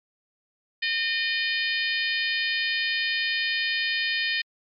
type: harmonic tone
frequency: 610 Hz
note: D#5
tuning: 34 cents flat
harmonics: 3 / 4 / 5 / 6 / 7 / 8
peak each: -27 / -29 / -31 / -33 / -34 / -35 dBFS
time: 0.82-4.42 s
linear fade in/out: 10 ms
effects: MP3 96 kbps